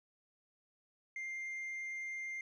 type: tone with tanh clipping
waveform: sine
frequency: 2103 Hz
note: C7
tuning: 8 cents sharp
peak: -40 dBFS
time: 1.16-2.41 s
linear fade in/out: 2 ms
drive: 2 dB
effects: none